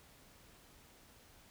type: silence
effects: pink hiss -62 dBFS RMS until 1.5 s